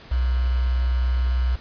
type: tone with quantisation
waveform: sine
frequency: 62.5 Hz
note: B1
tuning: 21 cents sharp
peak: -18 dBFS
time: 0.11-1.56 s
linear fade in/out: 10 ms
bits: 6
effects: pink hiss -45 dBFS RMS until 1.6 s + resampled to 11025 Hz